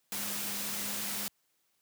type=tone in noise; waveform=sine; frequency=203.6 Hz; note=G#3; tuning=34 cents flat; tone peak=-46 dBFS; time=0.12-1.28 s; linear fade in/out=0 ms; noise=white; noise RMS=-36 dBFS; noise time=0.12-1.28 s; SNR=-13 dB; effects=white hiss -75 dBFS RMS until 1.81 s + high-pass 80 Hz 12 dB/octave